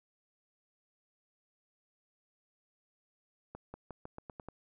accelerating click train, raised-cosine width 1 ms, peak -30 dBFS, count 8, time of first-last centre 3.55-4.486 s, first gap 190 ms, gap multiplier 0.88, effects none

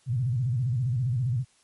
sine tone with vibrato, 123.47 Hz, B2, in tune, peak -23 dBFS, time 0.06-1.45 s, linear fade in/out 50 ms, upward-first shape square, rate 15 Hz, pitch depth 140 cents each way, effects white hiss -63 dBFS RMS until 1.63 s + MP3 48 kbps

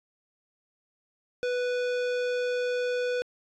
sine tone with hard clipping, 493.9 Hz, B4, in tune, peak -28 dBFS, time 1.43-3.22 s, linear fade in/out 0 ms, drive 16 dB, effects resampled to 24000 Hz

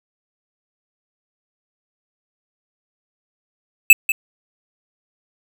square tone with echo, 2618 Hz, E7, 13 cents flat, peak -3 dBFS, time 3.9-3.93 s, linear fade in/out 2 ms, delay 190 ms, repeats 1, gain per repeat -13 dB, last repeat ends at 4.12 s, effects none

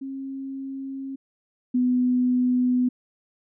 sine tone pair in turn, 270 / 249.7 Hz, C#4 / B3, -45 / +19 cents, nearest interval minor second, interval 136 cents, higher first, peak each -30 / -18 dBFS, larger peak second, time 0.01-1.16 / 1.74-2.89 s, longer neither, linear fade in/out 10 ms, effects none

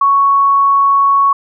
sine tone, 1111 Hz, C#6, 4 cents sharp, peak -7 dBFS, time 0.01-1.33 s, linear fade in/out 5 ms, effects none

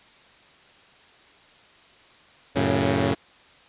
10% pulse chord, F# minor, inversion none, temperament equal with one note detuned, 92.5 / 112.12 / 138.59 Hz, F#2 / A2 / C#3, 0 / +33 / 0 cents, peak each -17 dBFS, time 2.55-3.15 s, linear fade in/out 20 ms, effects white hiss -53 dBFS RMS until 3.68 s + resampled to 8000 Hz

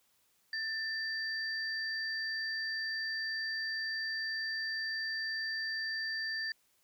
sine tone pair together, 1779 / 4668 Hz, A6 / D8, +19 / -11 cents, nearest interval octave + perfect fourth, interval 1670 cents, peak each -35 / -39 dBFS, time 0.53-6.52 s, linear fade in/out 2 ms, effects white hiss -72 dBFS RMS until 6.83 s

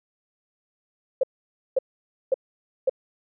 sine tone bursts, 527 Hz, C5, 12 cents sharp, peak -16 dBFS, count 4, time 1.21-2.896 s, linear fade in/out 5 ms, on 24 ms, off 530 ms, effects none

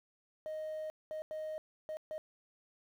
triangle tone bursts at uneven times, 622.3 Hz, D#5, in tune, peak -35 dBFS, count 5, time 0.46-0.9 / 1.11-1.22 / 1.31-1.58 / 1.89-1.97 / 2.11-2.18 s, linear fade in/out 0 ms, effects tanh soft clip ceiling -33 dBFS + 11-bit

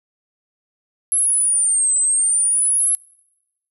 sine exponential two-way sweep, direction down then up, 11080 to 8030 to 11080 Hz, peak -14 dBFS, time 1.12-2.95 s, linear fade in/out 0 ms, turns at 1.97 s, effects noise-tail reverb RT60 1.0 s tail -26 dB re dry

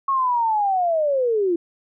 sine linear sweep, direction down, 1104 to 329.6 Hz, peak -17 dBFS, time 0.08-1.56 s, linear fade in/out 5 ms, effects none

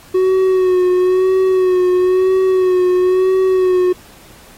triangle tone with vibrato, 370 Hz, F#4, in tune, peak -8 dBFS, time 0.14-3.93 s, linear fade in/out 10 ms, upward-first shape sine, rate 1 Hz, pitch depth 34 cents each way, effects pink hiss -43 dBFS RMS until 4.57 s + AAC 48 kbps

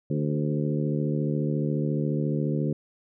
harmonic tone with a mistuned harmonic, 74.3 Hz, D2, 21 cents sharp, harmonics 2 / 3 / 4 / 5 / 6 / 7, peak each -26 / -30 / -32 / -34 / -36 / -37 dBFS, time 0.1-2.73 s, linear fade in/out 5 ms, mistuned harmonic 6, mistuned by -22 cents, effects none

